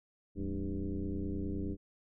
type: tone with frequency modulation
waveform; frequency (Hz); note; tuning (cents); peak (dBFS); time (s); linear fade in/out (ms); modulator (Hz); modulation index
sine; 109.6; A2; -6; -33; 0.35-1.77; 50; 94.8; 2.8
effects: none